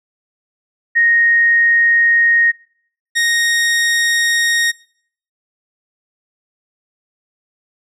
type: tone pair in turn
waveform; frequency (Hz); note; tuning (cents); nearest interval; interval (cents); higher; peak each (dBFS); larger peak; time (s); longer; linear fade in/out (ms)
sine / sawtooth; 1864.7 / 1864.7; A#6 / A#6; 0 / 0; unison; 0; neither; -9; neither; 0.95-2.52 / 3.15-4.72; neither; 20
effects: noise-tail reverb RT60 0.6 s tail -23 dB re dry + low-pass 10000 Hz 12 dB/octave